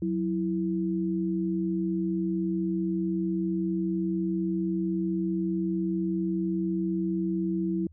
sine tone pair together, 185 / 329.4 Hz, F#3 / E4, 0 / -1 cents, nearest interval minor seventh, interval 999 cents, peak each -28 dBFS, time 0.02-7.87 s, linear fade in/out 2 ms, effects added 81 Hz sine -50 dBFS peak until 7.92 s

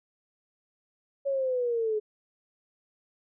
sine linear sweep, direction down, 559 to 420.4 Hz, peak -25 dBFS, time 1.25-2 s, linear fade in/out 20 ms, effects none

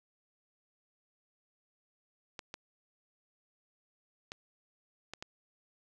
clicks, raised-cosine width 0.2 ms, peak -24 dBFS, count 5, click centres 2.392 / 2.541 / 4.319 / 5.136 / 5.225 s, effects none

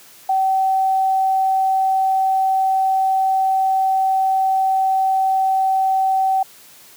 sine tone, 766 Hz, G5, 40 cents flat, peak -14 dBFS, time 0.29-6.43 s, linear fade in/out 5 ms, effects white hiss -45 dBFS RMS until 6.96 s + high-pass 100 Hz 12 dB/octave

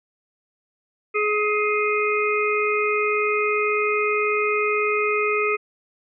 harmonic tone with a mistuned harmonic, 420.9 Hz, G#4, 23 cents sharp, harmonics 1 / 3 / 5 / 6, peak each -22 / -25 / -27 / -25 dBFS, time 1.14-5.57 s, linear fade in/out 20 ms, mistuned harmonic 6, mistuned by -28 cents, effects none

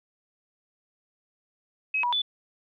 sine tone with pitch steps, 2550 / 969 / 3478 Hz, D#7 / B5 / A7, +42 / -33 / -21 cents, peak -23 dBFS, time 1.94-2.219 s, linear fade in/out 5 ms, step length 93 ms, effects none

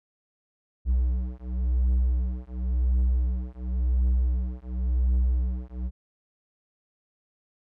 triangle beating tone pair, 61.74 / 62.67 Hz, B1 / B1, 0 / +26 cents, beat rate 0.93 Hz, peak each -23 dBFS, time 0.85-5.91 s, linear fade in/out 50 ms, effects none

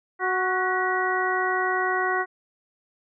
harmonic tone with a mistuned harmonic, 370 Hz, F#4, in tune, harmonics 1 / 2 / 3 / 4 / 5, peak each -28 / -28 / -28 / -28 / -28 dBFS, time 0.19-2.26 s, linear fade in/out 50 ms, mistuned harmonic 5, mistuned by +59 cents, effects none

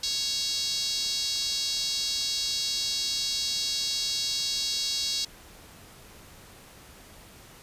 5% pulse tone with high-pass filter, 554.4 Hz, C#5, in tune, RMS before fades -29 dBFS, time 0.03-5.25 s, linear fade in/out 5 ms, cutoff 4300 Hz, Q 3, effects pink hiss -50 dBFS RMS until 7.62 s + resampled to 32000 Hz

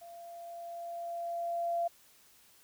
sine tone with level ramp, 685 Hz, F5, 34 cents flat, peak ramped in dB -47 to -28 dBFS, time 0.01-1.88 s, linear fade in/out 10 ms, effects white hiss -62 dBFS RMS until 2.63 s

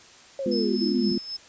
sine linear sweep, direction down, 560 to 174.61 Hz, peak -27 dBFS, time 0.39-1.12 s, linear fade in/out 2 ms
sine chord, F diminished, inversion first, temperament equal, 207.7 / 246.9 / 349.2 Hz, Ab3 / Cb4 / F4, 0 / 0 / 0 cents, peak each -27 dBFS, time 0.46-1.18 s, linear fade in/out 2 ms
sine tone with tremolo, 5220 Hz, E8, 18 cents flat, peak -29 dBFS, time 0.51-1.37 s, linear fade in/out 10 ms, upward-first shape sine, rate 3.8 Hz, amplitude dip 65%
effects white hiss -50 dBFS RMS until 1.48 s + resampled to 16000 Hz

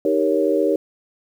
sine chord, Eb dominant seventh, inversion none, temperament equal, 311.1 / 392 / 466.2 / 554.4 Hz, Eb4 / G4 / Bb4 / Db5, 0 / 0 / 0 / 0 cents, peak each -21 dBFS, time 0.05-0.76 s, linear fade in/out 2 ms, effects 8-bit

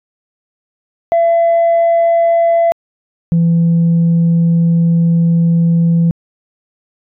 sine tone pair in turn, 674 / 167.92 Hz, E5 / E3, +38 / +32 cents, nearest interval 2 octaves, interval 2406 cents, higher first, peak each -6 dBFS, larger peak neither, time 1.12-2.72 / 3.32-6.11 s, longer second, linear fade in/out 0 ms, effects tanh soft clip ceiling -6 dBFS

